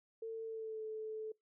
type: tone with pitch glide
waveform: sine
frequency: 449.2 to 435.9 Hz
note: A4 to A4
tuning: +36 to -16 cents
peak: -40 dBFS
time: 0.22-1.32 s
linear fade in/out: 5 ms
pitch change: -52 cents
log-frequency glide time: 0.44-0.83 s
effects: noise-tail reverb RT60 0.2 s tail -25 dB re dry